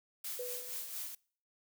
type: noise with tremolo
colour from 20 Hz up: blue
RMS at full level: -40 dBFS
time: 0.24-1.15 s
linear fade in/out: 5 ms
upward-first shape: sine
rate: 4.3 Hz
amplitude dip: 50%
type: tone with exponential decay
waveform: sine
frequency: 493.9 Hz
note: B4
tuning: in tune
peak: -36 dBFS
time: 0.39-0.99 s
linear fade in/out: 5 ms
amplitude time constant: 130 ms
effects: noise-tail reverb RT60 0.5 s tail -25 dB re dry